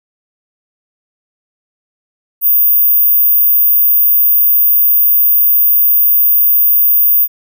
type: tone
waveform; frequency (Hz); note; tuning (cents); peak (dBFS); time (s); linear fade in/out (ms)
sine; 14917; A#9; 0; -6; 2.41-7.28; 50
effects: none